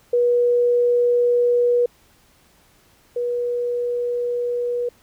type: tone pair in turn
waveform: sine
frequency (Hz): 483.9 / 483.9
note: B4 / B4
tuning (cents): -35 / -35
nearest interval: unison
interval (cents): 0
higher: neither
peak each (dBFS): -14 / -20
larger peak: first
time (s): 0.13-1.86 / 3.16-4.89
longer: neither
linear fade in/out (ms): 5
effects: pink hiss -56 dBFS RMS until 5.02 s